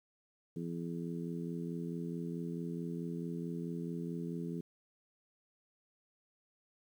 harmonic tone, 84.6 Hz, E2, 45 cents sharp, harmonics 2 / 3 / 4 / 5, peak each -39 / -43 / -45 / -47 dBFS, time 0.56-4.61 s, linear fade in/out 5 ms, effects 11-bit

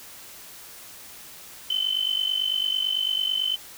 sine tone with amplitude modulation, 3055 Hz, G7, 45 cents flat, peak -19 dBFS, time 1.7-3.56 s, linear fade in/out 5 ms, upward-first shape sine, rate 49 Hz, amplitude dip 75%, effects white hiss -44 dBFS RMS until 3.77 s

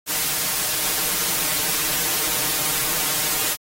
white noise with comb filter, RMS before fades -22 dBFS, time 0.06-3.57 s, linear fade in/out 50 ms, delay 6.5 ms, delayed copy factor +0.9, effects AAC 48 kbps

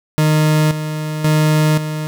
40% pulse tone with tremolo, 154 Hz, D#3, 17 cents flat, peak -10 dBFS, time 0.18-2.07 s, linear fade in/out 0 ms, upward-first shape square, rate 0.94 Hz, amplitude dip 65%, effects none

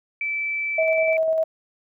sine tone, 2319 Hz, D7, 22 cents flat, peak -23 dBFS, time 0.21-1.17 s, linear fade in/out 2 ms
sine tone with tremolo, 642 Hz, E5, 46 cents flat, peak -17 dBFS, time 0.78-1.44 s, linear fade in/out 5 ms, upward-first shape square, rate 10 Hz, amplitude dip 25%
effects none

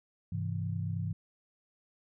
sine chord, Ab augmented, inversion none, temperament equal with one note detuned, 101.57 / 130.81 / 164.81 Hz, Ab2 / C3 / E3, -38 / 0 / 0 cents, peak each -34 / -39 / -36 dBFS, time 0.32-1.13 s, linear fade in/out 5 ms, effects none

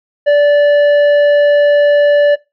sine tone with tanh clipping, 582 Hz, D5, 16 cents flat, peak -7 dBFS, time 0.26-2.36 s, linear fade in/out 20 ms, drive 8 dB, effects noise-tail reverb RT60 0.2 s tail -18 dB re dry

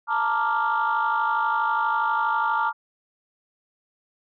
sine chord, Bb major seventh, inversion third, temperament equal, 880 / 932.3 / 1174.7 / 1396.9 Hz, A5 / Bb5 / D6 / F6, 0 / 0 / 0 / 0 cents, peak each -25 dBFS, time 0.07-2.73 s, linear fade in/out 50 ms, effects tanh soft clip ceiling -14 dBFS

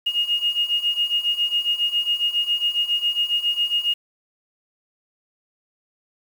sine beating tone pair, 2853 / 2860.3 Hz, F7 / F7, +36 / +41 cents, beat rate 7.3 Hz, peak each -24 / -21 dBFS, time 0.06-3.94 s, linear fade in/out 10 ms, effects 7-bit

